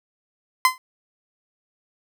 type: tone with exponential decay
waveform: 30% pulse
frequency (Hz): 1029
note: C6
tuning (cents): -29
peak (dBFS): -7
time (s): 0.65-0.78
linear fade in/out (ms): 1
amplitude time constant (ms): 28
effects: none